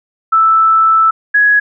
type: tone pair in turn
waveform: sine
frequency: 1318.5 / 1671.9 Hz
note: E6 / G#6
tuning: 0 / +11 cents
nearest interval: major third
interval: 411 cents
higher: second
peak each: -6 dBFS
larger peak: neither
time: 0.32-1.11 / 1.34-1.6 s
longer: first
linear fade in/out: 10 ms
effects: none